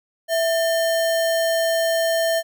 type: tone with sample-and-hold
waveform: sine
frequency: 659.3 Hz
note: E5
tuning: in tune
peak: -17 dBFS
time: 0.28-2.43 s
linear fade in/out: 50 ms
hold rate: 2450 Hz
effects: none